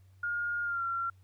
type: tone with pitch glide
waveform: sine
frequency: 1421 to 1369.4 Hz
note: F6 to F6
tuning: +30 to -34 cents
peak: -30 dBFS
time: 0.23-1.1 s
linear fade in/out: 5 ms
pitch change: -64 cents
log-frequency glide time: 0.63-0.83 s
effects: added 94 Hz sine -56 dBFS peak until 1.23 s + pink hiss -73 dBFS RMS until 1.23 s